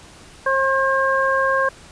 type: harmonic tone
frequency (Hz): 536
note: C5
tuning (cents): +42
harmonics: 1 / 2 / 3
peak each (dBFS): -20 / -20 / -20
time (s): 0.46-1.69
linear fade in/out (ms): 5
effects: pink hiss -44 dBFS RMS until 1.91 s + resampled to 22050 Hz